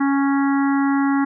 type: harmonic tone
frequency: 277.2 Hz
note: C#4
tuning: in tune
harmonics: 1 / 3 / 4 / 5 / 6 / 7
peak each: -16 / -26 / -28 / -30 / -32 / -33 dBFS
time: 0-1.25 s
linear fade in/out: 10 ms
effects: none